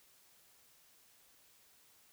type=silence; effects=white hiss -66 dBFS RMS until 2.12 s